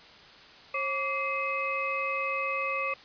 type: tone cluster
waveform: sine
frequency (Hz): 540 / 1157 / 2084 / 2553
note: C#5 / D6 / C7 / D#7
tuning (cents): -45 / -26 / -7 / +44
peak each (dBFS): -35 / -32 / -36 / -32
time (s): 0.74-2.94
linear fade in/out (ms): 5
effects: white hiss -51 dBFS RMS until 3.04 s + resampled to 11025 Hz